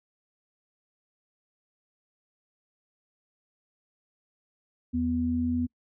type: tone pair together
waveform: sine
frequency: 82.57 / 246.9 Hz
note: E2 / B3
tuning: +3 / 0 cents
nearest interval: octave + perfect fifth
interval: 1897 cents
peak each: -32 / -25 dBFS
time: 4.93-5.67 s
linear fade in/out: 20 ms
effects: noise-tail reverb RT60 0.1 s tail -26 dB re dry